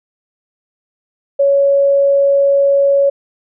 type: tone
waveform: sine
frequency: 558 Hz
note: C#5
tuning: 11 cents sharp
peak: -8 dBFS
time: 1.39-3.1 s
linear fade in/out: 10 ms
effects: none